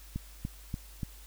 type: click train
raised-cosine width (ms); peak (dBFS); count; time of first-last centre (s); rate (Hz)
5; -21; 4; 0.16-1.032; 3.44
effects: added 50 Hz sine -49 dBFS peak until 1.26 s + white hiss -55 dBFS RMS until 1.26 s